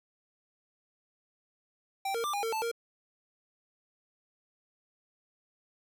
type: tone with pitch steps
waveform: square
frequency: 781 / 462.3 / 1184 / 813 / 452.9 / 880 / 465.1 Hz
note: G5 / A#4 / D6 / G#5 / A#4 / A5 / A#4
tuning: -7 / -14 / +14 / -37 / -50 / 0 / -4 cents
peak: -31 dBFS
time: 2.05-2.715 s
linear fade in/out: 5 ms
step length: 95 ms
effects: none